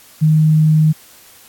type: tone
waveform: sine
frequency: 155.56 Hz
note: D#3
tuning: in tune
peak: -8 dBFS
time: 0.21-0.93 s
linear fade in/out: 20 ms
effects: white hiss -44 dBFS RMS until 1.48 s + AAC 64 kbps